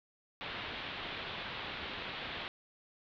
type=low-pass noise; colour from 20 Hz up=white; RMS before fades=-42 dBFS; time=0.41-2.48 s; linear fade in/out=0 ms; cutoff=3800 Hz; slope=48 dB/octave; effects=none